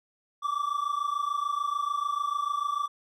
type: tone pair together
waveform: triangle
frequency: 1147.9 / 1174.7 Hz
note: D6 / D6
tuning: -40 / 0 cents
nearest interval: unison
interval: 40 cents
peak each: -28 dBFS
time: 0.42-2.88 s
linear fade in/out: 20 ms
effects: none